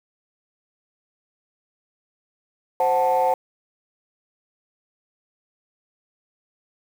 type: chord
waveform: sine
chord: F# diminished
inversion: second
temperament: equal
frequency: 523.3 / 740 / 880 Hz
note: C5 / F#5 / A5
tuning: 0 / 0 / 0 cents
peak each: -20 dBFS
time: 2.8-3.34 s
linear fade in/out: 2 ms
effects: tanh soft clip ceiling -11 dBFS + 7-bit